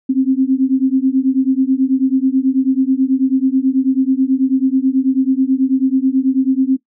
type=beating tone pair; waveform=sine; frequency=259.7 / 268.9 Hz; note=C4 / C4; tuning=-13 / +47 cents; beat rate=9.2 Hz; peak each=-14 dBFS; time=0.09-6.77 s; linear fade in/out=10 ms; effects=noise-tail reverb RT60 0.1 s tail -17 dB re dry